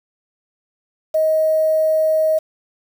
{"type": "tone with quantisation", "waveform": "sine", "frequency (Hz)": 630, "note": "D#5", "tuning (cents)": 21, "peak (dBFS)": -13, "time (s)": [1.14, 2.39], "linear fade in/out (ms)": 10, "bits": 6, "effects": []}